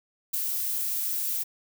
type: noise with ADSR envelope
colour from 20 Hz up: violet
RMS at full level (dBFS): -24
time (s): 0.33-1.44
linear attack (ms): 15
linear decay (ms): 4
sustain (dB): -5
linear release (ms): 19
effects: none